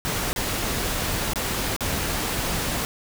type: noise with dropouts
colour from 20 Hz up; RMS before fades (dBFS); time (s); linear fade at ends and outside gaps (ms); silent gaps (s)
pink; -26; 0.05-2.85; 0; 0.33-0.361 / 1.334-1.358 / 1.764-1.807
effects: none